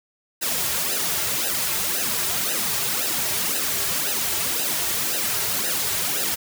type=noise with flanger; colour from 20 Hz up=white; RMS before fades=-24 dBFS; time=0.41-6.36 s; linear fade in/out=20 ms; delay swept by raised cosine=0.88 to 4.08 ms; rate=1.9 Hz; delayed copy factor=-0.85; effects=none